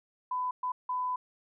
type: tone bursts at uneven times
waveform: sine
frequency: 1002 Hz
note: B5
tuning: 25 cents sharp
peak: -29 dBFS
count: 3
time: 0.31-0.51 / 0.63-0.72 / 0.89-1.16 s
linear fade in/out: 5 ms
effects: none